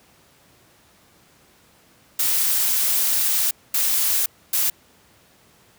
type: noise bursts at uneven times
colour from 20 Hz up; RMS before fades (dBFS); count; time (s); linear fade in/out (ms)
blue; -20; 3; 2.19-3.51 / 3.74-4.26 / 4.53-4.7; 5
effects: pink hiss -55 dBFS RMS until 5.78 s + high-pass 80 Hz 12 dB/octave